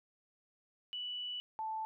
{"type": "tone pair in turn", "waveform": "sine", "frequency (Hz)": [2960, 877.9], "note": ["F#7", "A5"], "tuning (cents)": [0, -4], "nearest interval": "octave + major sixth", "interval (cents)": 2104, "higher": "first", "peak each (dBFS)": [-38, -36], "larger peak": "second", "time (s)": [[0.93, 1.4], [1.59, 1.85]], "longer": "first", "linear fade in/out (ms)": 0, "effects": []}